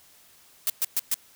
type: noise bursts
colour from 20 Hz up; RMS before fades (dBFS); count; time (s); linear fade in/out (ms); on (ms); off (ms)
blue; -24; 4; 0.67-1.142; 0; 28; 120
effects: white hiss -56 dBFS RMS until 1.35 s